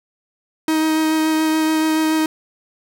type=tone with vibrato; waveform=45% pulse; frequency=314.9 Hz; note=D#4; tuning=21 cents sharp; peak=-15 dBFS; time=0.68-2.26 s; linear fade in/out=2 ms; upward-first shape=sine; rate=7 Hz; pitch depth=10 cents each way; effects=none